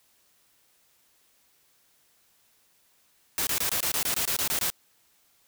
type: noise bursts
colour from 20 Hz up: white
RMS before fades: -27 dBFS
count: 12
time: 3.38-4.701 s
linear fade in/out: 0 ms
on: 89 ms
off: 23 ms
effects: white hiss -65 dBFS RMS until 5.47 s